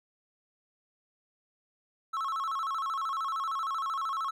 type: tone with vibrato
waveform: triangle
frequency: 1200 Hz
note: D6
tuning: 37 cents sharp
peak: -28 dBFS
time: 2.13-4.31 s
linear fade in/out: 10 ms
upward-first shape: square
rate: 13 Hz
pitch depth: 160 cents each way
effects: none